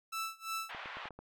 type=tone with tremolo; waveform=sawtooth; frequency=1321 Hz; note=E6; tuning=3 cents sharp; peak=-31 dBFS; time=0.12-0.72 s; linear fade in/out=10 ms; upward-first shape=sine; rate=2.9 Hz; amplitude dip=95%
type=band-pass noise; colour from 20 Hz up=pink; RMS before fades=-45 dBFS; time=0.69-1.09 s; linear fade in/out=10 ms; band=770 to 3100 Hz; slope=24 dB/octave
type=clicks; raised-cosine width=1 ms; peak=-34 dBFS; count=6; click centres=0.748 / 0.858 / 0.97 / 1.056 / 1.107 / 1.19 s
effects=none